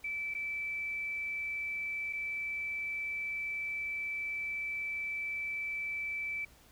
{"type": "tone with dropouts", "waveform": "sine", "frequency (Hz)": 2318, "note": "D7", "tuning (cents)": -23, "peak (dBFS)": -34, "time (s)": [0.04, 6.45], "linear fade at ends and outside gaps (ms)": 5, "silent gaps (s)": [[0.34, 0.348], [2.128, 2.132]], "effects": ["added 60 Hz sine -65 dBFS peak until 6.71 s", "pink hiss -61 dBFS RMS until 6.71 s"]}